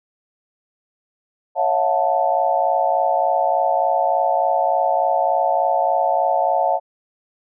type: chord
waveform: sine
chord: F# minor seventh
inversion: second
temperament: equal with one note detuned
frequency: 554.4 / 659.3 / 722.7 / 880 Hz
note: C#5 / E5 / F#5 / A5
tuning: 0 / 0 / -41 / 0 cents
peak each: -23 / -21 / -19 / -21 dBFS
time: 1.55-6.8 s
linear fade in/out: 50 ms
effects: none